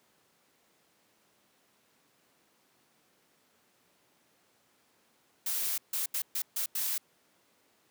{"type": "noise bursts at uneven times", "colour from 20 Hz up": "blue", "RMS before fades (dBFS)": -32, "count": 6, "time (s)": [[5.46, 5.78], [5.93, 6.06], [6.14, 6.22], [6.35, 6.42], [6.56, 6.66], [6.75, 6.98]], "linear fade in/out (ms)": 5, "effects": ["pink hiss -68 dBFS RMS until 7.9 s", "high-pass 200 Hz 12 dB/octave"]}